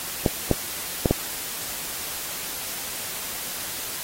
clicks, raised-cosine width 2 ms, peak -4 dBFS, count 4, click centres 0.262 / 0.513 / 1.058 / 1.11 s, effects white hiss -32 dBFS RMS until 4.03 s + AAC 48 kbps

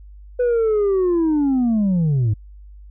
sine linear sweep, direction down, 498.4 to 100 Hz, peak -12 dBFS, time 0.39-2.34 s, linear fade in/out 10 ms, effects tanh soft clip ceiling -14 dBFS + added 50 Hz sine -38 dBFS peak until 2.9 s

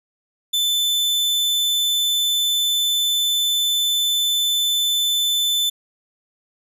40% pulse tone, 3520 Hz, A7, in tune, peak -16 dBFS, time 0.53-5.7 s, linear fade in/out 10 ms, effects none

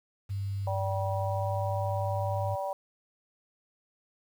sine tone with pitch glide, 98.9 to 101.27 Hz, G2 to G#2, +16 to -43 cents, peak -30 dBFS, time 0.29-2.56 s, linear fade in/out 20 ms, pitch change +41 cents, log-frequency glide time 1.05-1.51 s
harmonic tone, 193.3 Hz, G3, 24 cents flat, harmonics 3 / 4 / 5, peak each -33 / -35 / -37 dBFS, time 0.67-2.73 s, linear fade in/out 2 ms
effects 9-bit

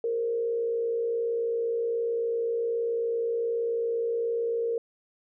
sine tone with frequency modulation, 463.7 Hz, A#4, 9 cents flat, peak -25 dBFS, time 0.04-4.78 s, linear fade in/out 2 ms, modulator 58.7 Hz, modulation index 0.44, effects none

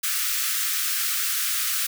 white high-pass noise, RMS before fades -25 dBFS, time 0.03-1.87 s, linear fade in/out 10 ms, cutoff 1200 Hz, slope 96 dB/octave, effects none

